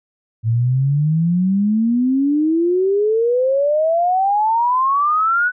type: exponential sweep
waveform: sine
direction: up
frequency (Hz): 110.3 to 1500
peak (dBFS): -13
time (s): 0.43-5.52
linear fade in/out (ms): 50
effects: none